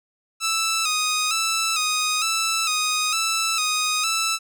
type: tone with vibrato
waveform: 10% pulse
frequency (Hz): 1283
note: E6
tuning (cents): -47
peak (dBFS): -12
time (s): 0.4-4.39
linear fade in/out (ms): 50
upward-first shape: square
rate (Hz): 1.1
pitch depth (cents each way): 51
effects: none